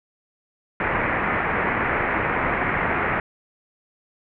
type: low-pass noise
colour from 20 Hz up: white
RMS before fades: -23 dBFS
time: 0.8-3.2 s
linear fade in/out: 2 ms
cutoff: 2200 Hz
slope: 48 dB/octave
effects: none